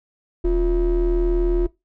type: ring-modulated tone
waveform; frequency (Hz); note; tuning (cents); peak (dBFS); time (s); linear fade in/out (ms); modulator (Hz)
triangle; 155.56; D#3; 0; -11; 0.44-1.67; 10; 195
effects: noise-tail reverb RT60 0.2 s tail -20 dB re dry